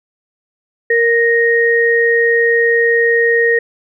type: tone pair together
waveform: sine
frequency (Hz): 465.7 / 1864.7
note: A#4 / A#6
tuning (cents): -2 / 0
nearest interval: 2 octaves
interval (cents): 2402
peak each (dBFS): -12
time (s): 0.9-3.59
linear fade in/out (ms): 5
effects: none